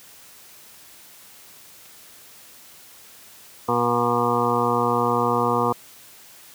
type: clicks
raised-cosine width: 0.2 ms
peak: -32 dBFS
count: 2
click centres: 1.856 / 1.861 s
type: harmonic tone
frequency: 120 Hz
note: B2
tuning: 49 cents flat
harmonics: 1 / 2 / 3 / 4 / 6 / 7 / 8 / 9 / 10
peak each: -30 / -27 / -30 / -24 / -28 / -30 / -26 / -26 / -26 dBFS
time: 3.68-5.73 s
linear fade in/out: 10 ms
effects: white hiss -47 dBFS RMS until 6.54 s + high-pass 60 Hz 12 dB/octave